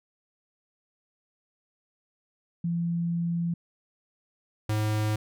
sine / square tone pair in turn, 170.1 / 107.16 Hz, F3 / A2, -45 / -45 cents, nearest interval minor sixth, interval 800 cents, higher first, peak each -25 dBFS, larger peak neither, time 2.64-3.54 / 4.69-5.16 s, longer first, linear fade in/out 5 ms, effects none

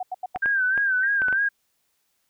sine tone bursts, 740 Hz, F#5, in tune, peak -26 dBFS, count 4, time 0-0.375 s, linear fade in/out 5 ms, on 30 ms, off 85 ms
clicks, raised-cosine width 0.5 ms, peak -17 dBFS, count 6, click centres 0.36 / 0.459 / 0.777 / 1.219 / 1.284 / 1.327 s
sine tone with vibrato, 1568 Hz, G6, in tune, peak -19 dBFS, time 0.42-1.49 s, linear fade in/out 10 ms, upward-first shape sine, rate 3.2 Hz, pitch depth 83 cents each way
sine tone with exponential decay, 1864.7 Hz, A#6, in tune, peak -26 dBFS, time 1.03-1.17 s, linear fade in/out 5 ms, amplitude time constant 29 ms
effects white hiss -71 dBFS RMS until 2.29 s

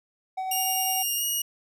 triangle tone with tremolo, 755 Hz, F#5, 35 cents sharp, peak -25 dBFS, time 0.37-1.03 s, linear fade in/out 10 ms, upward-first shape sine, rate 10 Hz, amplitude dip 25%
5% pulse tone with pitch glide, 2830 to 2888 Hz, F7 to F#7, +22 to -43 cents, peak -17 dBFS, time 0.51-1.42 s, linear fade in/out 5 ms, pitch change +35 cents, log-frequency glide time 1.16-1.24 s
effects none

